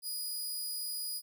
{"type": "tone", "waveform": "15% pulse", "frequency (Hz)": 4929, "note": "D#8", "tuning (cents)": -17, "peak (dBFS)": -29, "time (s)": [0.02, 1.22], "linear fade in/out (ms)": 50, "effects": []}